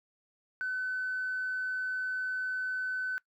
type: tone with tanh clipping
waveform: triangle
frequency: 1512 Hz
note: F#6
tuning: 37 cents sharp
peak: -31 dBFS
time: 0.61-3.18 s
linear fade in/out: 0 ms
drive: 4 dB
effects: noise-tail reverb RT60 0.1 s tail -22 dB re dry